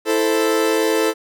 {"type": "chord", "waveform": "40% pulse", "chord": "A minor", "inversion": "second", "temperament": "equal", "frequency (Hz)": [329.6, 440, 523.3], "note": ["E4", "A4", "C5"], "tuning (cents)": [0, 0, 0], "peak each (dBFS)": [-20, -17, -22], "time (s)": [0.05, 1.14], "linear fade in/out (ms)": 50, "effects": []}